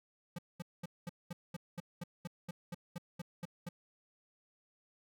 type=tone bursts; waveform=square; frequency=173.7 Hz; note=F3; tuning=9 cents flat; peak=-40 dBFS; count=15; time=0.36-3.69 s; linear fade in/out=5 ms; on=26 ms; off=210 ms; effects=none